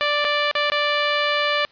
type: tone with dropouts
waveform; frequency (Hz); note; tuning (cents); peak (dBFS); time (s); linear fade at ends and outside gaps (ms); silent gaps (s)
10% pulse; 587.3; D5; 0; -10; 0.01-1.65; 0; 0.245-0.249 / 0.513-0.552 / 0.7-0.719
effects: white hiss -53 dBFS RMS until 1.71 s + resampled to 11025 Hz